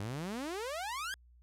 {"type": "exponential sweep", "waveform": "sawtooth", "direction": "up", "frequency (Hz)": [95.8, 1661.2], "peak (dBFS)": -33, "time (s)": [0, 1.14], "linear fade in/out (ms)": 0, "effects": ["added 60 Hz sine -58 dBFS peak until 1.42 s", "low-pass 12000 Hz 12 dB/octave"]}